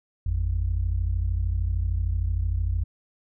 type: tone pair together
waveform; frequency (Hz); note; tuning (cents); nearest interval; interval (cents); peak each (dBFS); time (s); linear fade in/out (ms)
sine; 52.93 / 86.1; G#1 / F2; +34 / -24; minor sixth; 842; -24; 0.26-2.84; 5
effects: tanh soft clip ceiling -16 dBFS